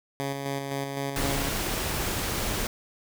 10% pulse tone with tremolo, 138.59 Hz, C#3, in tune, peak -20 dBFS, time 0.2-1.49 s, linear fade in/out 0 ms, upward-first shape square, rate 3.9 Hz, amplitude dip 35%
pink noise, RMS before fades -29 dBFS, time 1.16-2.67 s, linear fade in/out 2 ms
effects none

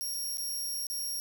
15% pulse tone with dropouts, 5588 Hz, F8, in tune, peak -27 dBFS, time 0.01-1.2 s, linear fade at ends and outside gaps 0 ms, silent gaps 0.141-0.145 / 0.372-0.382 / 0.868-0.9 s, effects 9-bit

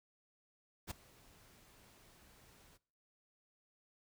pink noise with ADSR envelope, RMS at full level -42 dBFS, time 0.87-2.78 s, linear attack 37 ms, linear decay 12 ms, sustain -22 dB, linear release 23 ms, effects noise-tail reverb RT60 0.5 s tail -21 dB re dry

